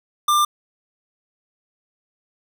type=tone; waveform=square; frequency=1192 Hz; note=D6; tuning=25 cents sharp; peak=-15 dBFS; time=0.28-0.45 s; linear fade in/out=5 ms; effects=none